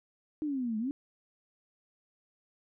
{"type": "exponential two-way sweep", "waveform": "sine", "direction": "down then up", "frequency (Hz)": [312.9, 211.1, 291.5], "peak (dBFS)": -30, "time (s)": [0.42, 0.91], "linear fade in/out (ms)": 0, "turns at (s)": 0.78, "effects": []}